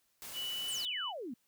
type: noise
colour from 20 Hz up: white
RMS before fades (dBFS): -46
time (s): 0.22-0.85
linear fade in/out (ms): 0
type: tone with pitch glide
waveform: sine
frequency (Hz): 2960 to 2977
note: F#7 to F#7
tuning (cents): 0 to +10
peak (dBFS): -36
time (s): 0.33-1.13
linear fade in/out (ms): 50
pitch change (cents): +10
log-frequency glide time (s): 0.47-0.69
type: exponential sweep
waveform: sine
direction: down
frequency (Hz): 10030 to 218.6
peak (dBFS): -39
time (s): 0.68-1.34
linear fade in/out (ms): 5
effects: white hiss -75 dBFS RMS until 1.47 s